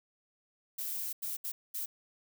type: noise bursts at uneven times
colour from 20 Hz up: violet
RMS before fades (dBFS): -37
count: 4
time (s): 0.78-1.13 / 1.22-1.37 / 1.44-1.52 / 1.74-1.86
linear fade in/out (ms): 10
effects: none